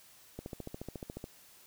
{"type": "click train", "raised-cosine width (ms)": 2, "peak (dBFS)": -27, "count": 13, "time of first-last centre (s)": [0.39, 1.241], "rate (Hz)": 14.1, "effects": ["white hiss -59 dBFS RMS until 1.66 s"]}